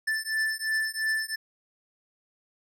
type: beating tone pair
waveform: square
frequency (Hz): 1759 / 1761.9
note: A6 / A6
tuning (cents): -1 / +2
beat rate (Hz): 2.9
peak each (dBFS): -30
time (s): 0.07-1.36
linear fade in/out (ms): 10
effects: low-pass 12000 Hz 12 dB/octave